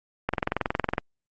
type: click train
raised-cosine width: 0.5 ms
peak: -9 dBFS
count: 16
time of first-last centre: 0.29-0.981 s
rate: 21.7 Hz
effects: Opus 48 kbps